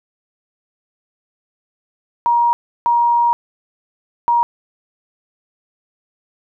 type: tone bursts at uneven times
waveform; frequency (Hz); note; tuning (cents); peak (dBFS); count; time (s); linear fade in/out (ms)
sine; 947; A#5; +27; -11; 3; 2.26-2.53 / 2.86-3.33 / 4.28-4.43; 0
effects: none